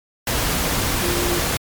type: tone in noise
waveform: sine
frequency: 349.2 Hz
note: F4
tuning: in tune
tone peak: -23 dBFS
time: 1.03-1.39 s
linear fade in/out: 2 ms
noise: pink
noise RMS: -21 dBFS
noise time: 0.27-1.57 s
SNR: -5 dB
effects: MP3 96 kbps